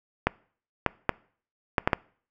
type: clicks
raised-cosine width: 0.5 ms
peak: -5 dBFS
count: 6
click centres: 0.27 / 0.863 / 1.093 / 1.782 / 1.875 / 1.932 s
effects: noise-tail reverb RT60 0.5 s tail -24 dB re dry